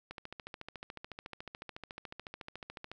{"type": "click train", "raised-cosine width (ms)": 0.3, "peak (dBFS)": -27, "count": 40, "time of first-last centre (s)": [0.11, 2.916], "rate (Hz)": 13.9, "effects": []}